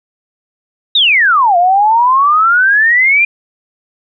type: exponential two-way sweep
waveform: sine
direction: down then up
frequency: 3865 to 684 to 2433 Hz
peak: -6 dBFS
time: 0.95-3.25 s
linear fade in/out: 5 ms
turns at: 1.57 s
effects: none